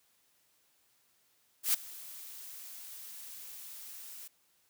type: noise with ADSR envelope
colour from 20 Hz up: blue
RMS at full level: -26 dBFS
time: 1.63-4.28 s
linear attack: 110 ms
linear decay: 8 ms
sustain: -21 dB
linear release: 9 ms
effects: white hiss -71 dBFS RMS until 4.69 s + high-pass 60 Hz 12 dB/octave